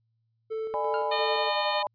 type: tone with tremolo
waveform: triangle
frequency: 441.4 Hz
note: A4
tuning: 5 cents sharp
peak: -27 dBFS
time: 0.5-1.5 s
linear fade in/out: 20 ms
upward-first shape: square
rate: 2.9 Hz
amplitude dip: 35%
type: chord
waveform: sine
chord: G# diminished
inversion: second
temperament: just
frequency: 598 / 830.6 / 996.7 Hz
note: D5 / G#5 / B5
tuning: +31 / 0 / +16 cents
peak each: -31 dBFS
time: 0.74-1.87 s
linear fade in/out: 0 ms
type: tone with exponential decay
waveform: 40% pulse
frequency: 1400 Hz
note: F6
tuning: 4 cents sharp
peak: -31 dBFS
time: 0.94-1.19 s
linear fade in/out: 0 ms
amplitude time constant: 53 ms
type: harmonic tone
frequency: 609 Hz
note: D#5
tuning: 37 cents flat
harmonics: 1 / 2 / 3 / 4 / 5 / 6 / 7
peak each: -36 / -36 / -36 / -36 / -36 / -36 / -36 dBFS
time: 1.11-1.83 s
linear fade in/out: 10 ms
effects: added 113 Hz sine -70 dBFS peak until 1.94 s + resampled to 11025 Hz